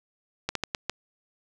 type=slowing click train; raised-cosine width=0.2 ms; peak=-10 dBFS; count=5; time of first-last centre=0.49-0.896 s; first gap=63 ms; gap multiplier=1.33; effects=none